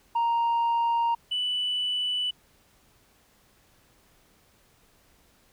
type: tone pair in turn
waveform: sine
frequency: 932.3 / 2976 Hz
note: A#5 / F#7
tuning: 0 / +9 cents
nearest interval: octave + minor sixth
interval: 2009 cents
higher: second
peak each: -19 / -24 dBFS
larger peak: first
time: 0.15-1.15 / 1.31-2.31 s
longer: neither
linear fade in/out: 10 ms
effects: tanh soft clip ceiling -21 dBFS + pink hiss -62 dBFS RMS until 5.52 s